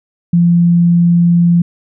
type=tone; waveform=sine; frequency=172.1 Hz; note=F3; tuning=25 cents flat; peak=-6 dBFS; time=0.33-1.62 s; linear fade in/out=5 ms; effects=none